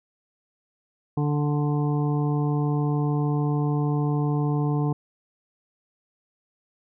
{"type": "harmonic tone with a mistuned harmonic", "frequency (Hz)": 146.8, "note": "D3", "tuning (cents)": 0, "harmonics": [1, 2, 3, 5, 6, 7], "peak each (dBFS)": [-22, -28, -32, -36, -38, -39], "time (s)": [1.17, 4.93], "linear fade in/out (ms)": 5, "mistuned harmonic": 7, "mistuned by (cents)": 25, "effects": []}